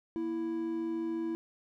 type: tone pair together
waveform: triangle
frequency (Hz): 235.9 / 330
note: A#3 / E4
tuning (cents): +21 / +2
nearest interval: tritone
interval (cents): 581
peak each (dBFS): -39 / -30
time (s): 0.16-1.35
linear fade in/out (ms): 0
effects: none